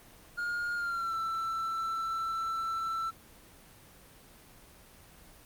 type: tone with pitch glide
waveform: triangle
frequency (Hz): 1421 to 1333.5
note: F6 to E6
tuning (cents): +30 to +20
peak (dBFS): -29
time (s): 0.37-3.11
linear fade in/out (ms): 20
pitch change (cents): -110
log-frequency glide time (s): 0.75-1.15
effects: pink hiss -55 dBFS RMS until 5.45 s + Opus 24 kbps